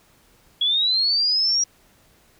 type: linear sweep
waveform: sine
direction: up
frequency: 3322 to 5720 Hz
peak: -17 dBFS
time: 0.61-1.64 s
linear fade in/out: 5 ms
effects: pink hiss -57 dBFS RMS until 2.39 s